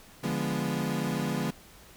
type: chord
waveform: 35% pulse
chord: D diminished seventh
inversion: none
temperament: equal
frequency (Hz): 146.83 / 174.61 / 207.7 / 246.9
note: D3 / F3 / Ab3 / Cb4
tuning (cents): 0 / 0 / 0 / 0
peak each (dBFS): -32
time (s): 0.23-1.51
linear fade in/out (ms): 10
effects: pink hiss -53 dBFS RMS until 1.96 s